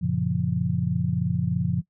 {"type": "chord", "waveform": "sine", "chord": "Gb major seventh", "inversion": "none", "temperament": "just", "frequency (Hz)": [92.5, 115.62, 138.75, 173.43], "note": ["Gb2", "Bb2", "Db3", "F3"], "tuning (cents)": [0, -14, 2, -12], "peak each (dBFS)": [-30, -29, -27, -25], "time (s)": [0.01, 1.82], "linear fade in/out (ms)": 20, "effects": ["noise-tail reverb RT60 0.1 s tail -20 dB re dry"]}